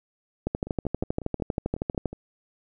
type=two click trains; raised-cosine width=2 ms; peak=-12 / -24 dBFS; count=21 / 9; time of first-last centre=0.47-2.057 / 0.67-2.13 s; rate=12.6 / 5.48 Hz; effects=none